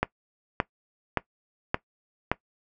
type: click train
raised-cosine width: 0.5 ms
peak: -7 dBFS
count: 5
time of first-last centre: 0.03-2.316 s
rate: 1.75 Hz
effects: noise-tail reverb RT60 0.1 s tail -19 dB re dry